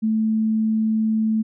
sine tone, 219.4 Hz, A3, 5 cents flat, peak -17 dBFS, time 0.02-1.43 s, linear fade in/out 20 ms, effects none

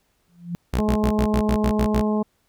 sine tone with exponential growth, 173 Hz, F3, 16 cents flat, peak -22 dBFS, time 0.28-0.55 s, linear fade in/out 0 ms, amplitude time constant 57 ms
sawtooth tone bursts, 62.1 Hz, B1, 10 cents sharp, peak -16 dBFS, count 9, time 0.73-2.015 s, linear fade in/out 10 ms, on 77 ms, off 74 ms
harmonic tone, 212.6 Hz, G#3, 41 cents sharp, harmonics 1 / 2 / 3 / 4 / 5, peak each -20 / -26 / -30 / -32 / -34 dBFS, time 0.78-2.23 s, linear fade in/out 10 ms
effects pink hiss -67 dBFS RMS until 2.48 s

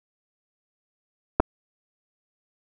clicks, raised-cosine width 1 ms, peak -4 dBFS, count 2, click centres 1.399 / 1.402 s, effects none

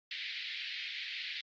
pink band-pass noise, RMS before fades -41 dBFS, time 0.11-1.41 s, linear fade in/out 2 ms, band 1900 to 4400 Hz, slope 48 dB/octave, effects Opus 32 kbps

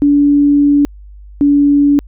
sine tone pair in turn, 287.6 / 286.5 Hz, D4 / D4, -36 / -43 cents, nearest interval unison, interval 7 cents, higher first, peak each -6 dBFS, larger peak neither, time 0.02-0.85 / 1.41-1.99 s, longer first, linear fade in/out 0 ms, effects added 50 Hz sine -32 dBFS peak until 2.07 s

